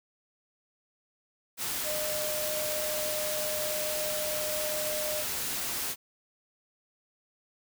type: tone in noise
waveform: sine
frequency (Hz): 610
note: D#5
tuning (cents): -34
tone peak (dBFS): -33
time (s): 1.83-5.25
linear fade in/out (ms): 50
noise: white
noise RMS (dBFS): -33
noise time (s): 1.57-5.96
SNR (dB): -3
effects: none